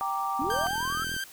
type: chord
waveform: sine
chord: G minor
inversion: none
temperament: equal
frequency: 784 / 932.3 / 1174.7 Hz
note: G5 / Bb5 / D6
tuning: 0 / 0 / 0 cents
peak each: -31 / -34 / -30 dBFS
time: 0.01-0.67 s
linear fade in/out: 0 ms
type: linear sweep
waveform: sine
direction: up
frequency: 240.6 to 1348 Hz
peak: -30 dBFS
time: 0.39-1.04 s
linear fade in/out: 5 ms
type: click train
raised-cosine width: 3 ms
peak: -28 dBFS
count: 32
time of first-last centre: 0.42-1.165 s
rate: 41.6 Hz
type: tone with vibrato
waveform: sawtooth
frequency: 1568 Hz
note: G6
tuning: in tune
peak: -27 dBFS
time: 0.5-1.24 s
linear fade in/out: 2 ms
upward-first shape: square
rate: 10 Hz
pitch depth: 15 cents each way
effects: white hiss -49 dBFS RMS until 1.32 s